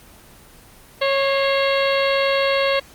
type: harmonic tone with a mistuned harmonic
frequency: 549 Hz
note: C#5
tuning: 17 cents flat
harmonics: 1 / 2 / 3 / 4 / 5 / 6 / 7 / 8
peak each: -18 / -25 / -28 / -26 / -27 / -30 / -31 / -30 dBFS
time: 1.01-2.8 s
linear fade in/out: 10 ms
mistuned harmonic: 4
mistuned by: -62 cents
effects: pink hiss -46 dBFS RMS until 2.94 s + Opus 24 kbps